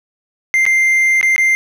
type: tone with dropouts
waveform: triangle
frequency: 2093 Hz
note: C7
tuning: in tune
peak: -8 dBFS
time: 0.54-1.55 s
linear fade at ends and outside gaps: 0 ms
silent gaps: 0.654-0.664 / 1.212-1.229 / 1.362-1.38 s
effects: none